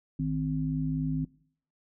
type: harmonic tone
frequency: 51.9 Hz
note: G#1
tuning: in tune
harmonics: 1 / 3 / 5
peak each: -38 / -29 / -31 dBFS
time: 0.19-1.25 s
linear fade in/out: 5 ms
effects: noise-tail reverb RT60 0.6 s tail -22 dB re dry